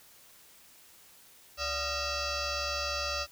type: tone with frequency modulation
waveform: sine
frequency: 2023 Hz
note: B6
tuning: 41 cents sharp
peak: -30 dBFS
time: 1.57-3.27 s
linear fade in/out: 50 ms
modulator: 651 Hz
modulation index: 5.5
effects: white hiss -57 dBFS RMS until 3.31 s